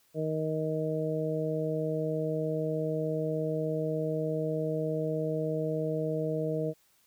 harmonic tone, 156.7 Hz, D#3, 13 cents sharp, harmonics 1 / 2 / 3 / 4, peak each -33 / -36 / -32 / -35 dBFS, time 0.14-6.74 s, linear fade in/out 50 ms, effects white hiss -67 dBFS RMS until 7.06 s

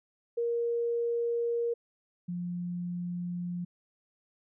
sine tone pair in turn, 470 / 176.05 Hz, A#4 / F3, +14 / +14 cents, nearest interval octave + perfect fourth, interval 1700 cents, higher first, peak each -27 / -32 dBFS, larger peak first, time 0.37-1.74 / 2.28-3.65 s, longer neither, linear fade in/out 10 ms, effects none

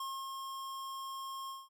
square tone with ADSR envelope, 1075 Hz, C6, 47 cents sharp, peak -38 dBFS, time 0-1.69 s, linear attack 4 ms, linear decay 260 ms, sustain -3 dB, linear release 200 ms, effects none

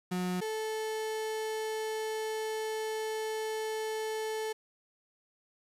35% pulse tone pair in turn, 181.2 / 437 Hz, F#3 / A4, -36 / -12 cents, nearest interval octave + minor third, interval 1524 cents, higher second, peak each -29 / -31 dBFS, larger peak first, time 0.11-0.41 / 0.41-4.53 s, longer second, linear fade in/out 10 ms, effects resampled to 32000 Hz + 10-bit

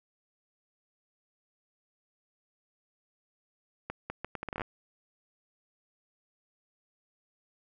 accelerating click train, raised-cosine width 0.5 ms, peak -20 dBFS, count 12, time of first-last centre 3.9-4.618 s, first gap 200 ms, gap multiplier 0.73, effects none

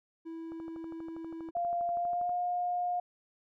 triangle tone, 327.7 Hz, E4, 10 cents flat, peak -37 dBFS, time 0.25-1.51 s, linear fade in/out 20 ms
click train, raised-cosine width 1 ms, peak -36 dBFS, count 23, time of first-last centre 0.52-2.294 s, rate 12.4 Hz
sine tone with pitch glide, 694 to 711.9 Hz, F5 to F5, -11 to +33 cents, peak -29 dBFS, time 1.55-3 s, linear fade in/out 5 ms, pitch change +44 cents, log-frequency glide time 1.94-2.32 s
effects none

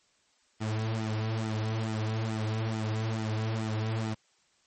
sawtooth tone with flanger, 110 Hz, A2, in tune, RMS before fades -31 dBFS, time 0.6-4.15 s, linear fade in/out 20 ms, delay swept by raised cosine 1.8 to 5.8 ms, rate 2.3 Hz, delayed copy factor -1, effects white hiss -68 dBFS RMS until 4.66 s + MP3 32 kbps

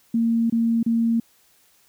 sine tone with dropouts, 230 Hz, A#3, 23 cents flat, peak -17 dBFS, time 0.14-1.2 s, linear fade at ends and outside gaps 5 ms, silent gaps 0.499-0.523 / 0.83-0.862 s, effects white hiss -59 dBFS RMS until 1.88 s

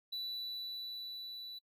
triangle tone with level ramp, 3961 Hz, B7, 4 cents sharp, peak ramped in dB -36 to -43 dBFS, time 0.12-1.59 s, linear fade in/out 10 ms, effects noise-tail reverb RT60 0.1 s tail -26 dB re dry

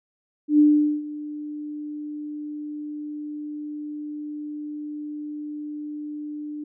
sine tone with ADSR envelope, 298.2 Hz, D4, 27 cents sharp, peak -11 dBFS, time 0.48-6.64 s, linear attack 110 ms, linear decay 430 ms, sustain -19 dB, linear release 6 ms, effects none

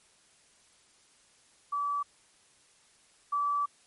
sine tone pair in turn, 1151 / 1155.1 Hz, D6 / D6, -35 / -29 cents, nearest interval unison, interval 6 cents, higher second, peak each -28 / -26 dBFS, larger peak second, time 1.72-2.03 / 3.32-3.66 s, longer second, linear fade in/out 10 ms, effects white hiss -63 dBFS RMS until 3.86 s + MP3 48 kbps

